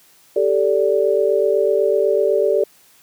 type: chord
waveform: sine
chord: G suspended second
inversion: none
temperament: equal with one note detuned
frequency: 392 / 440 / 580.6 Hz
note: G4 / A4 / D5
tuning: 0 / 0 / -20 cents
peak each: -18 dBFS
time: 0.36-2.64 s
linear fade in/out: 5 ms
effects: white hiss -52 dBFS RMS until 3.02 s + high-pass 80 Hz 12 dB/octave